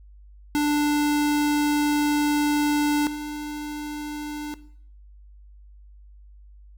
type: tone pair in turn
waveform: square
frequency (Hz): 294.8 / 297.7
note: D4 / D4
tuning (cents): +7 / +24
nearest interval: unison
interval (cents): 17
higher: second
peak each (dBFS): -20 / -30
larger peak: first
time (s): 0.55-3.07 / 3.07-4.54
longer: first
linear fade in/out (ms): 0
effects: noise-tail reverb RT60 0.6 s tail -17 dB re dry + added 50 Hz sine -45 dBFS peak until 6.77 s